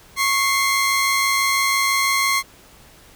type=tone pair together; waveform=sawtooth; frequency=1098 / 2090 Hz; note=C#6 / C7; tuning=-17 / -2 cents; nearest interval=major seventh; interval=1115 cents; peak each=-16 dBFS; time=0.16-2.43 s; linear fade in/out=50 ms; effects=pink hiss -48 dBFS RMS until 3.15 s